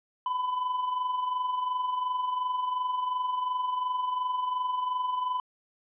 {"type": "tone with amplitude modulation", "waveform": "triangle", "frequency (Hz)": 1003, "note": "B5", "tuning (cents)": 26, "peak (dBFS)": -23, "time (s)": [0.26, 5.4], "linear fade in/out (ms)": 2, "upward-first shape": "sine", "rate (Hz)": 22.8, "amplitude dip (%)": 50, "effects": ["resampled to 8000 Hz"]}